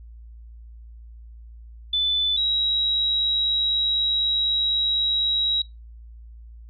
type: tone pair in turn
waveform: sine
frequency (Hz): 3502 / 3852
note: A7 / B7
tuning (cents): -9 / -44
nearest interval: major second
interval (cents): 165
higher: second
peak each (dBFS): -19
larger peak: neither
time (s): 1.93-2.37 / 2.37-5.62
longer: second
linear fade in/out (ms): 5
effects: noise-tail reverb RT60 0.2 s tail -22 dB re dry + added 57 Hz sine -40 dBFS peak until 6.69 s